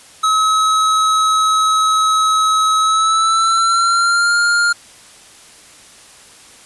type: tone with pitch glide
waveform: square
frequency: 1283 to 1407.2 Hz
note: E6 to F6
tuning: -47 to +13 cents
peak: -12 dBFS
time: 0.23-4.73 s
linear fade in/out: 10 ms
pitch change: +160 cents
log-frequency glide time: 2.79-4.36 s
effects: white hiss -42 dBFS RMS until 6.65 s + resampled to 24000 Hz